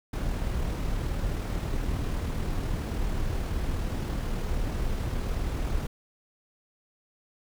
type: noise with amplitude modulation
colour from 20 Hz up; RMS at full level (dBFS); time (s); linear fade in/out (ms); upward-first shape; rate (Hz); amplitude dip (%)
brown; -28; 0.13-5.87; 5; sine; 38.8; 25
effects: none